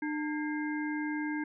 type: harmonic tone with a mistuned harmonic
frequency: 300 Hz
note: D4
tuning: 37 cents sharp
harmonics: 1 / 3 / 5 / 7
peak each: -32 / -42 / -40 / -43 dBFS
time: 0.02-1.44 s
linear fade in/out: 5 ms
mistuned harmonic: 5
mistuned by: +130 cents
effects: none